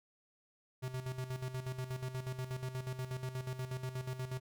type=tone with tremolo; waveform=square; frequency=128.7 Hz; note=C3; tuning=28 cents flat; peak=-37 dBFS; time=0.82-4.4 s; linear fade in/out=20 ms; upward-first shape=square; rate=8.3 Hz; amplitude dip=65%; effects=none